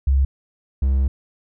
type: tone pair in turn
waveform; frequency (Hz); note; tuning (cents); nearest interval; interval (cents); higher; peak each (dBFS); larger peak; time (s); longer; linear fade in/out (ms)
sine / triangle; 67.7 / 67; C#2 / C2; -40 / +42; unison; 18; first; -13; neither; 0.07-0.25 / 0.82-1.08; second; 5
effects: none